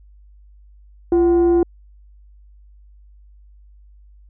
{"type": "tone with frequency modulation", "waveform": "sine", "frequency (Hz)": 344.1, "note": "F4", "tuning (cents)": -26, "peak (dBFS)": -10, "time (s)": [1.12, 1.63], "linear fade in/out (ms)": 2, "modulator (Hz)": 405, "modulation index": 0.31, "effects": ["tanh soft clip ceiling -9 dBFS", "added 50 Hz sine -44 dBFS peak until 4.29 s"]}